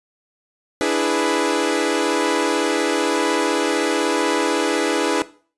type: chord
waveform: sawtooth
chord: E dominant seventh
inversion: third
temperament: equal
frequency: 293.7 / 329.6 / 415.3 / 493.9 Hz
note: D4 / E4 / G#4 / B4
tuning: 0 / 0 / 0 / 0 cents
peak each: -19 dBFS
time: 0.81-5.22 s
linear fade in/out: 0 ms
effects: noise-tail reverb RT60 0.4 s tail -17 dB re dry + resampled to 24000 Hz